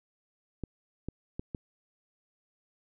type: clicks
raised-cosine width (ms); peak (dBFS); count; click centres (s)
3; -22; 4; 0.637 / 1.086 / 1.395 / 1.548
effects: none